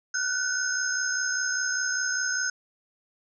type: tone cluster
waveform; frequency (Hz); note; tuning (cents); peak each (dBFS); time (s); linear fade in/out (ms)
sine; 1445 / 1510 / 5150 / 6390; F#6 / F#6 / E8 / G8; -41 / +35 / -41 / +32; -33 / -28 / -34 / -30; 0.14-2.5; 5
effects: none